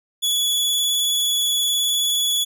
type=tone with vibrato; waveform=sawtooth; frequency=3407 Hz; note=G#7; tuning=44 cents sharp; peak=-15 dBFS; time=0.22-2.45 s; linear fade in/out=20 ms; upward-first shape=sine; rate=19 Hz; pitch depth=22 cents each way; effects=none